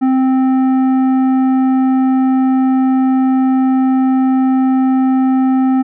triangle tone with tanh clipping, 261.5 Hz, C4, 1 cent flat, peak -11 dBFS, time 0.01-5.83 s, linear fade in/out 20 ms, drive 14 dB, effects none

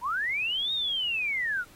sine linear two-way sweep, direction up then down, 897 to 3764 to 1357 Hz, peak -26 dBFS, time 0.01-1.65 s, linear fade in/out 50 ms, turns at 0.73 s, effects pink hiss -55 dBFS RMS until 1.75 s + AAC 48 kbps

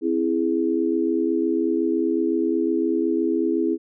sine chord, C augmented, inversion none, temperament equal, 261.6 / 329.6 / 415.3 Hz, C4 / E4 / G#4, 0 / 0 / 0 cents, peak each -25 / -21 / -25 dBFS, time 0.01-3.78 s, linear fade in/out 50 ms, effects none

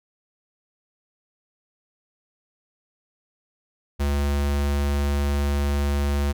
square tone, 71.3 Hz, C#2, 49 cents sharp, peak -21 dBFS, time 3.99-6.33 s, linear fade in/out 20 ms, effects none

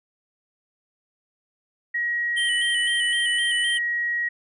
sine tone, 1900 Hz, A#6, 33 cents sharp, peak -22 dBFS, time 1.94-4.29 s, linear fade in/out 10 ms
square tone with vibrato, 3060 Hz, G7, 42 cents flat, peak -24 dBFS, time 2.36-3.79 s, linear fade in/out 20 ms, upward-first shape square, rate 3.9 Hz, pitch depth 43 cents each way
effects resampled to 24000 Hz

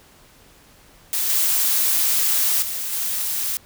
blue noise with level steps, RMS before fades -22 / -19 / -27 / -24 dBFS, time 1.13-3.57 s, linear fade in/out 0 ms, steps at 1.29 / 2.62 / 2.92 s, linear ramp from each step 5 ms, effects pink hiss -51 dBFS RMS until 3.65 s

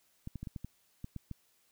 clicks, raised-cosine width 5 ms, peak -28 dBFS, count 9, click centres 0.274 / 0.357 / 0.43 / 0.472 / 0.562 / 0.646 / 1.044 / 1.163 / 1.313 s, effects white hiss -71 dBFS RMS until 1.71 s

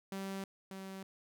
sawtooth tone pair in turn, 194 / 191.99 Hz, G3 / G3, -18 / -36 cents, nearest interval unison, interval 18 cents, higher first, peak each -35 / -40 dBFS, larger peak first, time 0.12-0.44 / 0.71-1.03 s, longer neither, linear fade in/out 2 ms, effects none

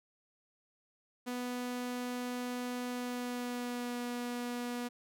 sawtooth tone with pitch glide, 246.9 to 242.9 Hz, B3 to B3, 0 to -29 cents, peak -32 dBFS, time 1.26-4.89 s, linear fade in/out 20 ms, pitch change -29 cents, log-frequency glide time 2.89-3.98 s, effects none

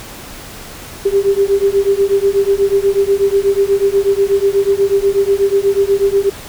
sine beating tone pair, 392 / 400.2 Hz, G4 / G4, 0 / +36 cents, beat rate 8.2 Hz, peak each -13 dBFS, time 1.05-6.3 s, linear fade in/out 10 ms, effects pink hiss -32 dBFS RMS until 6.48 s

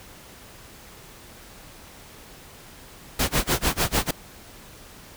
pink noise with tremolo, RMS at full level -20 dBFS, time 3.19-4.11 s, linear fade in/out 5 ms, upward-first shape sine, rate 6.7 Hz, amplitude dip 100%, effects pink hiss -46 dBFS RMS until 5.16 s

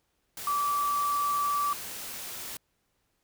sine tone in noise, 1158 Hz, D6, 25 cents flat, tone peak -25 dBFS, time 0.47-1.73 s, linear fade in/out 2 ms, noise white, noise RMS -39 dBFS, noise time 0.37-2.57 s, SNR +11 dB, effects pink hiss -75 dBFS RMS until 3.23 s

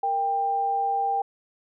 sine tone pair together, 464.6 / 792 Hz, A#4 / G5, -6 / +18 cents, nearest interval major sixth, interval 924 cents, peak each -34 / -22 dBFS, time 0.03-1.22 s, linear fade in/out 5 ms, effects none

